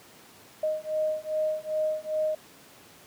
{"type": "beating tone pair", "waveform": "sine", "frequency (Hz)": [619, 621.5], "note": ["D#5", "D#5"], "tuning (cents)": [-9, -2], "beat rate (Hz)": 2.5, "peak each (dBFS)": -29, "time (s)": [0.63, 2.35], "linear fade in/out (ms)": 5, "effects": ["pink hiss -52 dBFS RMS until 3.06 s", "high-pass 150 Hz 12 dB/octave"]}